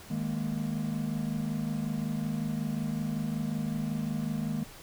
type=chord; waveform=triangle; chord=D# suspended fourth; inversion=none; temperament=equal; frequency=155.56 / 207.7 / 233.1 Hz; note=D#3 / G#3 / A#3; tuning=0 / 0 / 0 cents; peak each=-32 dBFS; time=0.1-4.64 s; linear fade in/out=10 ms; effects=pink hiss -49 dBFS RMS until 4.82 s